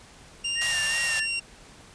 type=tone with pitch glide; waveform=sawtooth; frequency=2794 to 2759 Hz; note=F7 to F7; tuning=0 to -22 cents; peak=-23 dBFS; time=0.44-1.4 s; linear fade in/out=10 ms; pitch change=-22 cents; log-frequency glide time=0.79-1.09 s
type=tone with vibrato; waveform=sine; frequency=1825 Hz; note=A#6; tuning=37 cents flat; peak=-28 dBFS; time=0.55-1.27 s; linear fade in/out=50 ms; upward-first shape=sine; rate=2.7 Hz; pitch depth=64 cents each way
type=band-stop noise; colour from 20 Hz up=white; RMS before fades=-30 dBFS; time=0.61-1.2 s; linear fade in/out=5 ms; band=180 to 510 Hz; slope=96 dB/octave
effects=pink hiss -50 dBFS RMS until 1.94 s + resampled to 22050 Hz